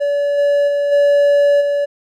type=tone with level steps; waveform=triangle; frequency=573 Hz; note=D5; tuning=43 cents flat; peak=-12 / -9 / -12 / -7 / -12 dBFS; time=0-1.86 s; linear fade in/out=20 ms; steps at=0.37 / 0.67 / 0.91 / 1.6 s; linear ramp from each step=20 ms; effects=none